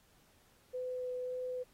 sine tone with vibrato, 503 Hz, B4, 32 cents sharp, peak -36 dBFS, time 0.73-1.64 s, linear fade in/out 20 ms, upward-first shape sine, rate 1.8 Hz, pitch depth 8 cents each way, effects pink hiss -68 dBFS RMS until 1.73 s + AAC 48 kbps

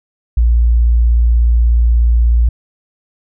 sine tone, 58.27 Hz, A#1, in tune, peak -7 dBFS, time 0.37-2.49 s, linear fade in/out 5 ms, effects none

